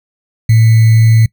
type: tone with sample-and-hold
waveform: sine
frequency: 112.3 Hz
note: A2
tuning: 36 cents sharp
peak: -4 dBFS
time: 0.49-1.26 s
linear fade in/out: 5 ms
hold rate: 2100 Hz
effects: noise-tail reverb RT60 0.1 s tail -23 dB re dry